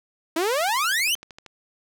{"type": "exponential sweep", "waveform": "sawtooth", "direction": "up", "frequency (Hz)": [311.1, 3163], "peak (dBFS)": -17, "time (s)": [0.36, 1.15], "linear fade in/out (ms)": 5}
{"type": "click train", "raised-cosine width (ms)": 0.2, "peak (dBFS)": -24, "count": 12, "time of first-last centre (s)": [0.61, 1.463], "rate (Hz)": 12.9}
{"effects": []}